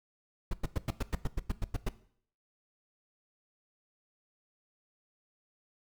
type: noise bursts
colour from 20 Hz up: brown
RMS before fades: -29 dBFS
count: 12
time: 0.51-1.889 s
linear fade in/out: 5 ms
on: 26 ms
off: 97 ms
effects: noise-tail reverb RT60 0.6 s tail -17 dB re dry